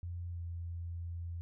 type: tone with pitch glide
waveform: sine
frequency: 87 to 85.31 Hz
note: F2 to F2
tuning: -6 to -40 cents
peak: -38 dBFS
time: 0.03-1.41 s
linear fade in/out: 0 ms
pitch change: -34 cents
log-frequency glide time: 0.31-0.4 s
effects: none